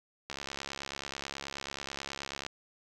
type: click train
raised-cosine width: 0.2 ms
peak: -20 dBFS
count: 151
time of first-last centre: 0.3-2.465 s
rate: 69.3 Hz
effects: none